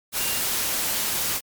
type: tone in noise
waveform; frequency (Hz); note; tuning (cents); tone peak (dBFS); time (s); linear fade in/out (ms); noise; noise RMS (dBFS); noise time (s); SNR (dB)
sine; 2794; F7; 0; -34; 0.17-0.42; 50; white; -25; 0.12-1.41; -12
effects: MP3 96 kbps